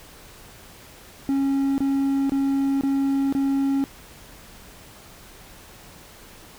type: tone bursts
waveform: triangle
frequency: 274.2 Hz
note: C#4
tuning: 19 cents flat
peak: -17 dBFS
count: 5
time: 1.29-3.84 s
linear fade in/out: 0 ms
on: 490 ms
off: 25 ms
effects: pink hiss -46 dBFS RMS until 6.58 s